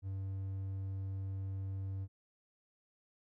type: tone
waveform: triangle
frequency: 96.5 Hz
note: G2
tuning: 27 cents flat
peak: -35 dBFS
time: 0.02-2.08 s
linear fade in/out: 50 ms
effects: none